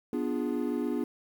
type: chord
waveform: triangle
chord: B diminished seventh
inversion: none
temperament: equal with one note detuned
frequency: 246.1 / 293.7 / 349.2 / 415.3 Hz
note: B3 / D4 / F4 / Ab4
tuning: -6 / 0 / 0 / 0 cents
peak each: -30 / -31 / -33 / -34 dBFS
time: 0.13-1.04 s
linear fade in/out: 2 ms
effects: 9-bit